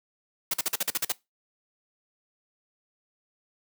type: noise bursts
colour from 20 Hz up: white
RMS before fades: -26 dBFS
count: 9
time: 0.51-1.122 s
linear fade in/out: 5 ms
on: 28 ms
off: 45 ms
effects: noise-tail reverb RT60 0.2 s tail -21 dB re dry + high-pass 150 Hz 12 dB/octave